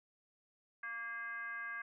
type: tone with frequency modulation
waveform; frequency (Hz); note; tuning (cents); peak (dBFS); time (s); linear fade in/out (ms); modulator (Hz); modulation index
sine; 1620; G#6; -43; -40; 0.83-1.82; 5; 460; 0.87
effects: none